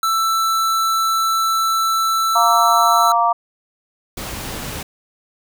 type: tone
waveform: square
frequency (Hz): 1327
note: E6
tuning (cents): +11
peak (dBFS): -16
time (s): 0.03-3.12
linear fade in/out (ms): 2
type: chord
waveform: sine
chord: Bb major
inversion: second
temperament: just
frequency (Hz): 699.2 / 932.3 / 1165.4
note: F5 / Bb5 / D6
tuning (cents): +2 / 0 / -14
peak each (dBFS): -17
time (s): 2.35-3.33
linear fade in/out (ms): 10
type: noise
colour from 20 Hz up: pink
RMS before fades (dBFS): -28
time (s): 4.17-4.83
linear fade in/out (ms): 5
effects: none